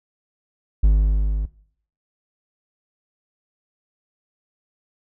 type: tone with level ramp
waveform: triangle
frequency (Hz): 51.2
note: G#1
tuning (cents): -24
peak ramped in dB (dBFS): -8 to -18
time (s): 0.83-1.46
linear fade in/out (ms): 10
effects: noise-tail reverb RT60 0.6 s tail -20 dB re dry